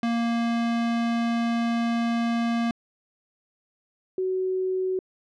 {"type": "tone pair in turn", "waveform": ["square", "sine"], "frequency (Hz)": [233.1, 373.9], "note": ["A#3", "F#4"], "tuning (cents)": [0, 18], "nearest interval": "minor sixth", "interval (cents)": 818, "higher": "second", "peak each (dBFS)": -23, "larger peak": "neither", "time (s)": [[0.03, 2.71], [4.18, 4.99]], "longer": "first", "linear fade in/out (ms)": 2, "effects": ["low-pass 4000 Hz 12 dB/octave"]}